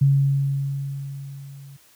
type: tone with level ramp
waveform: sine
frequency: 138.59 Hz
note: C#3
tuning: in tune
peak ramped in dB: -12 to -40 dBFS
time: 0.01-1.77 s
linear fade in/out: 10 ms
effects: white hiss -55 dBFS RMS until 1.95 s